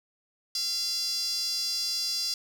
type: tone with high-pass filter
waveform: sawtooth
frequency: 686 Hz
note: F5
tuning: 31 cents flat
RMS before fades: -30 dBFS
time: 0.55-2.34 s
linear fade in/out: 2 ms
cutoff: 4900 Hz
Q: 7.8
effects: 9-bit